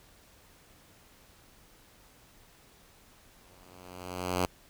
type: tone with exponential growth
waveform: 5% pulse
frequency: 90.6 Hz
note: F#2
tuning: 36 cents flat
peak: -14 dBFS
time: 3.4-4.46 s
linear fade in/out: 5 ms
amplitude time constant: 230 ms
effects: pink hiss -59 dBFS RMS until 4.69 s